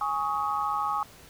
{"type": "chord", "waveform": "sine", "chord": "Ab suspended fourth", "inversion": "none", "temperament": "equal with one note detuned", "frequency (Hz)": [830.6, 1108.7, 1261.9], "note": ["Ab5", "Db6", "Eb6"], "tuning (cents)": [0, 0, 24], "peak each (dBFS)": -30, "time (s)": [0.01, 1.03], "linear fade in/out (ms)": 2, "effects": ["pink hiss -51 dBFS RMS until 1.29 s"]}